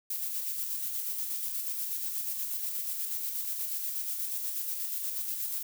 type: noise with tremolo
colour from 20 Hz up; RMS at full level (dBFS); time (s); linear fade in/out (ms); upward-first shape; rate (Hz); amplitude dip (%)
violet; -33; 0.1-5.63; 5; square; 8.3; 30
effects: none